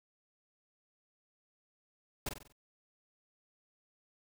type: noise with echo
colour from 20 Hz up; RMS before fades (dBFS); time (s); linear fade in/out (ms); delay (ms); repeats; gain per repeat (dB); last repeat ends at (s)
pink; -36; 2.26-2.29; 5; 47; 5; -6; 2.525
effects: none